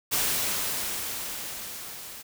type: noise with level ramp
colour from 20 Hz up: white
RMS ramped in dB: -25 to -42 dBFS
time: 0.11-2.23 s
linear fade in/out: 20 ms
effects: none